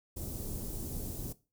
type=band-stop noise; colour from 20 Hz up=pink; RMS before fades=-39 dBFS; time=0.16-1.33 s; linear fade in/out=10 ms; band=370 to 9600 Hz; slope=12 dB/octave; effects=noise-tail reverb RT60 0.3 s tail -18 dB re dry